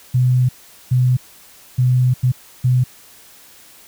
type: tone bursts at uneven times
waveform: sine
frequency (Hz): 126.1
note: B2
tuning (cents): +36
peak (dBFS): -11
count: 5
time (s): 0.14-0.49 / 0.91-1.17 / 1.78-2.14 / 2.23-2.32 / 2.64-2.84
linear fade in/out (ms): 10
effects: white hiss -45 dBFS RMS until 3.87 s